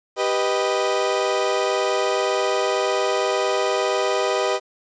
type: chord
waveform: 30% pulse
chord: G augmented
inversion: none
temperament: equal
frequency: 392 / 493.9 / 622.3 Hz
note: G4 / B4 / D#5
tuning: 0 / 0 / 0 cents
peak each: -21 dBFS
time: 0.16-4.6 s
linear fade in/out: 50 ms
effects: resampled to 16000 Hz + 9-bit